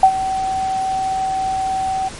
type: tone with ADSR envelope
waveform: sine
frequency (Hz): 763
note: G5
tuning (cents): -47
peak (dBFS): -3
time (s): 0.03-2.09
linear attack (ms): 3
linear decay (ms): 72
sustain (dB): -14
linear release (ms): 13
effects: pink hiss -33 dBFS RMS until 2.19 s + MP3 48 kbps